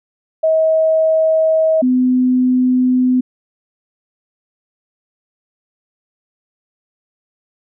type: tone pair in turn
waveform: sine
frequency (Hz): 638 / 253.2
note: D#5 / B3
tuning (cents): +43 / +43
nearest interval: octave + major third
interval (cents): 1600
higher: first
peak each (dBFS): -10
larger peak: neither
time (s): 0.43-1.82 / 1.82-3.21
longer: neither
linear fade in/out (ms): 10
effects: none